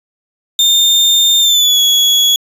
35% pulse tone with pitch glide, 3623 to 3361 Hz, A7 to G#7, +50 to +20 cents, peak -6 dBFS, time 0.59-2.36 s, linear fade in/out 2 ms, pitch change -130 cents, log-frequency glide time 1.4-1.8 s, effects resampled to 32000 Hz

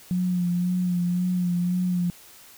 sine tone with vibrato, 178.5 Hz, F3, 38 cents sharp, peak -21 dBFS, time 0.11-2.1 s, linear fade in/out 0 ms, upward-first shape sine, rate 1.9 Hz, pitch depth 31 cents each way, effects white hiss -49 dBFS RMS until 2.57 s

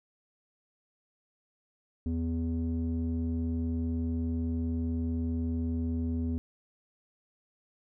square tone with low-pass filter, 82.41 Hz, E2, in tune, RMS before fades -31 dBFS, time 2.06-6.38 s, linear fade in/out 0 ms, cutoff 290 Hz, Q 4.1, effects none

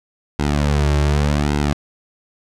sawtooth tone with flanger, 73.1 Hz, D2, 7 cents flat, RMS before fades -17 dBFS, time 0.39-1.73 s, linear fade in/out 0 ms, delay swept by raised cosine 1.7 to 4.1 ms, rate 0.86 Hz, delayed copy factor -0.8, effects low-pass 8000 Hz 12 dB/octave

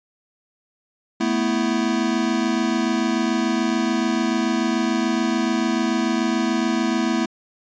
square chord, A suspended second, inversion none, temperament equal, 220 / 246.9 / 329.6 Hz, A3 / B3 / E4, 0 / 0 / 0 cents, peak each -24 dBFS, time 1.2-7.26 s, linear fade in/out 10 ms, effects resampled to 16000 Hz

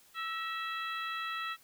harmonic tone with a mistuned harmonic, 659.3 Hz, E5, in tune, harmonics 2 / 3 / 4 / 5 / 6, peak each -37 / -41 / -43 / -45 / -47 dBFS, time 0.14-1.57 s, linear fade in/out 50 ms, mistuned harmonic 3, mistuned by -59 cents, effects white hiss -62 dBFS RMS until 1.63 s

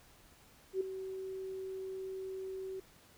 sine tone with ADSR envelope, 380 Hz, F#4, 46 cents sharp, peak -28 dBFS, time 0.73-2.8 s, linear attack 77 ms, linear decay 6 ms, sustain -11 dB, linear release 5 ms, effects pink hiss -62 dBFS RMS until 3.17 s

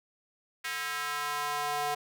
square tone with high-pass filter sweep, 146.5 Hz, D3, 4 cents flat, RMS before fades -33 dBFS, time 0.64-1.95 s, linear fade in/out 10 ms, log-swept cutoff 1800 to 690 Hz, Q 2, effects none

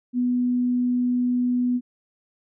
sine tone, 246.9 Hz, B3, in tune, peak -19 dBFS, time 0.13-1.81 s, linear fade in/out 50 ms, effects none

